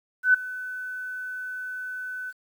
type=tone with ADSR envelope; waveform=sine; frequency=1505 Hz; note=F#6; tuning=29 cents sharp; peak=-12 dBFS; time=0.23-2.33 s; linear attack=110 ms; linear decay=8 ms; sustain=-19 dB; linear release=42 ms; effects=9-bit